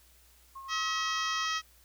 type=tone with tremolo; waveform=sine; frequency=1077 Hz; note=C6; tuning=50 cents sharp; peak=-40 dBFS; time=0.55-1.46 s; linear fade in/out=10 ms; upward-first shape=triangle; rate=9.7 Hz; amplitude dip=40%
type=harmonic tone; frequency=640 Hz; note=D#5; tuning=49 cents sharp; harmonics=2 / 3 / 4 / 5 / 6 / 7 / 8 / 9 / 10; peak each=-33 / -36 / -40 / -37 / -44 / -45 / -40 / -42 / -47 dBFS; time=0.68-1.62 s; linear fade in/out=50 ms
effects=added 60 Hz sine -62 dBFS peak until 1.84 s + white hiss -62 dBFS RMS until 1.84 s